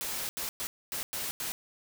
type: noise bursts at uneven times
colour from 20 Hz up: white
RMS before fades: -35 dBFS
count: 6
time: 0.01-0.29 / 0.37-0.49 / 0.6-0.67 / 0.92-1.03 / 1.13-1.31 / 1.4-1.52 s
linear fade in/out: 0 ms
effects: none